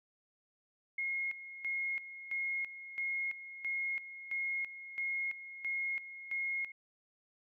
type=tone with tremolo; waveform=sine; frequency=2154 Hz; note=C7; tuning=50 cents sharp; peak=-33 dBFS; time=0.98-6.72 s; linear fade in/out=5 ms; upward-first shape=square; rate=1.5 Hz; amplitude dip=75%; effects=none